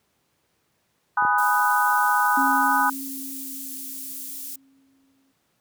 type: chord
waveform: sine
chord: G# minor seventh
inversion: none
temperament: equal with one note detuned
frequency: 830.6 / 987.8 / 1244.5 / 1492 Hz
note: G#5 / B5 / D#6 / F#6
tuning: 0 / 0 / 0 / +14 cents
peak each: -23 dBFS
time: 1.17-2.9 s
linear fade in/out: 5 ms
type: clicks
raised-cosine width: 2 ms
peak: -26 / -22 dBFS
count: 2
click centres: 1.224 / 1.25 s
type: high-pass noise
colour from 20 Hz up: pink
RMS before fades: -35 dBFS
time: 1.38-4.56 s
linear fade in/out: 5 ms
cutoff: 11000 Hz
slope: 12 dB/octave
type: tone with exponential decay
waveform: sine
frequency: 270.3 Hz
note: C#4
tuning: 44 cents flat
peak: -24 dBFS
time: 2.37-5.32 s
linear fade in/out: 5 ms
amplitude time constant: 640 ms
effects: pink hiss -69 dBFS RMS until 5.6 s + high-pass 100 Hz 12 dB/octave